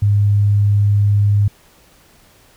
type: tone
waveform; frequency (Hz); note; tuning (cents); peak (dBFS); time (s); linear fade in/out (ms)
sine; 102.3; G#2; -26; -10; 0.02-1.48; 5
effects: pink hiss -50 dBFS RMS until 2.56 s